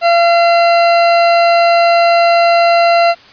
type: tone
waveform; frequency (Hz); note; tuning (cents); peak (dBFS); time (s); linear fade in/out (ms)
40% pulse; 683; F5; -39; -6; 0.01-3.15; 50
effects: white hiss -40 dBFS RMS until 3.32 s + resampled to 11025 Hz